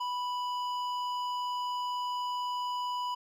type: tone with hard clipping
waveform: sine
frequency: 987.8 Hz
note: B5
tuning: in tune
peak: -33 dBFS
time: 0-3.15 s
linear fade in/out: 10 ms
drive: 10 dB
effects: none